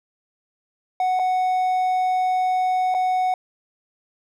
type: tone with dropouts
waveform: triangle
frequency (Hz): 740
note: F#5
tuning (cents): 0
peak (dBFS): -16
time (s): 1-3.34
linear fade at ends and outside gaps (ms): 2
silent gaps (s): 1.192-1.195 / 2.942-2.947
effects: none